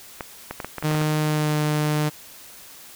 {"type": "clicks", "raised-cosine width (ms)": 0.5, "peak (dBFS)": -14, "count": 9, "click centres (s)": [0.208, 0.51, 0.602, 0.646, 0.783, 0.826, 0.913, 0.949, 1.015]}
{"type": "tone with pitch glide", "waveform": "sawtooth", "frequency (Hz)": [153.3, 151.01], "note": ["D#3", "D3"], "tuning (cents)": [-25, 49], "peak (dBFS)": -16, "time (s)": [0.83, 2.1], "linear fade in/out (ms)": 20, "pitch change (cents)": -26, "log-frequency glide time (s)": [1.2, 1.58]}
{"effects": ["white hiss -44 dBFS RMS until 2.95 s"]}